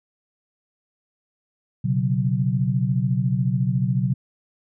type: chord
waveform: sine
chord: B suspended second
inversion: none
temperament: equal with one note detuned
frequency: 124.55 / 138.59 / 185 Hz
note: B2 / C#3 / F#3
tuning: +15 / 0 / 0 cents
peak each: -22 / -23 / -24 dBFS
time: 1.84-4.14 s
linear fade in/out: 10 ms
effects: none